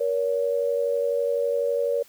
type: tone pair together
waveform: sine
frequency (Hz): 473.4 / 565.4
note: A#4 / C#5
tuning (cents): +27 / +34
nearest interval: minor third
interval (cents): 307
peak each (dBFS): -24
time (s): 0-2.03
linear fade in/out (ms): 10
effects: white hiss -54 dBFS RMS until 2.08 s